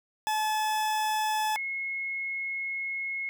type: tone pair in turn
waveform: 40% pulse / sine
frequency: 861 / 2170 Hz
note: A5 / C#7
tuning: -38 / -37 cents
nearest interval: octave + major third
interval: 1601 cents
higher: second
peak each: -25 / -30 dBFS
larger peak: first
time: 0.27-1.56 / 1.56-3.29 s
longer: second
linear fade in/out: 0 ms
effects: none